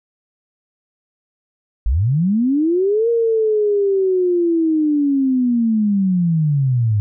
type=linear two-way sweep; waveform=sine; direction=up then down; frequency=46.25 to 470 to 100.9 Hz; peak=-13 dBFS; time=1.86-7 s; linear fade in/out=0 ms; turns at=3.09 s; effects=none